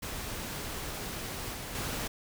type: noise with level steps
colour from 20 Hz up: pink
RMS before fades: -38 / -40 / -35 dBFS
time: 0.02-2.08 s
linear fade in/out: 10 ms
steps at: 1.54 / 1.75 s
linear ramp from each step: 2 ms
effects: none